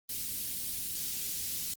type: band-stop noise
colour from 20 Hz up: white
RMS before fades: -36 dBFS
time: 0.09-1.74 s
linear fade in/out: 5 ms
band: 240 to 3600 Hz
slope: 12 dB/octave
effects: Opus 24 kbps